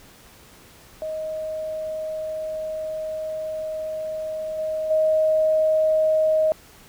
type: tone with level steps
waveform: sine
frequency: 627 Hz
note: D#5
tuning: 13 cents sharp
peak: -26 / -23 / -16 dBFS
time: 1.02-6.52 s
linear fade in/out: 0 ms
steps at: 4.58 / 4.9 s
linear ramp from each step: 10 ms
effects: pink hiss -49 dBFS RMS until 6.88 s